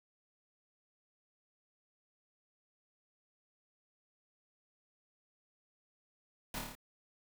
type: noise with echo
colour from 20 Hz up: pink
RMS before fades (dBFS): -41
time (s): 6.54-6.59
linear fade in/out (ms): 2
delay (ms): 27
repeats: 6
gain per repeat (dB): -2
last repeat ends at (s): 6.752
effects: none